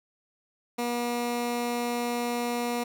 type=tone; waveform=15% pulse; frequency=240 Hz; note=B3; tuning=49 cents flat; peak=-21 dBFS; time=0.78-2.84 s; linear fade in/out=10 ms; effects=none